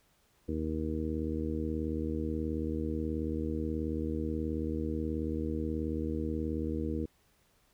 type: harmonic tone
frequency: 78.5 Hz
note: D#2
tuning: 16 cents sharp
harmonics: 1 / 2 / 3 / 4 / 5 / 6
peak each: -36 / -42 / -37 / -36 / -43 / -40 dBFS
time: 0.48-7.06 s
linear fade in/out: 10 ms
effects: pink hiss -69 dBFS RMS until 7.73 s